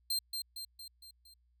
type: tone with echo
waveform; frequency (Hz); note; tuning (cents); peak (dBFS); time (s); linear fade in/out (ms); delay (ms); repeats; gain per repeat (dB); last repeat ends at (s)
sawtooth; 4164; C8; -9; -28; 0.1-0.19; 5; 230; 5; -5; 1.34
effects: added 60 Hz sine -68 dBFS peak until 1.6 s